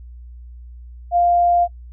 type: tone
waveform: sine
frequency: 698.5 Hz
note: F5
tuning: in tune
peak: -12 dBFS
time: 1.11-1.68 s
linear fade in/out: 50 ms
effects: noise-tail reverb RT60 0.1 s tail -25 dB re dry + added 60 Hz sine -35 dBFS peak until 1.92 s